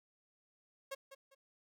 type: tone with echo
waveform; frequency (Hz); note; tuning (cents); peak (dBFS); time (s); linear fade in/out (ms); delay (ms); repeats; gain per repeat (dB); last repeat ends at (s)
sawtooth; 544; C#5; -33; -36; 0.91-0.95; 10; 200; 2; -11; 1.35
effects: none